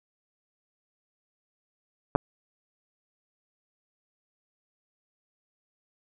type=clicks; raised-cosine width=1 ms; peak=-8 dBFS; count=2; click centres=2.152 / 2.159 s; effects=none